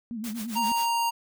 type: tone with vibrato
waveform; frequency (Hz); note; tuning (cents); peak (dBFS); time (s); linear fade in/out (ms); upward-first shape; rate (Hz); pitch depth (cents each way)
sine; 223.8; A3; +30; -31; 0.11-0.72; 0; sine; 8.7; 120
type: noise with tremolo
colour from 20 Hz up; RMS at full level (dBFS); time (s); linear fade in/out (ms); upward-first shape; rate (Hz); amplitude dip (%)
white; -37; 0.24-0.89; 0; triangle; 7.5; 95
type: tone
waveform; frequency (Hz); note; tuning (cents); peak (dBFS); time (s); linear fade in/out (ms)
square; 932; A#5; -1; -24; 0.55-1.11; 20
effects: none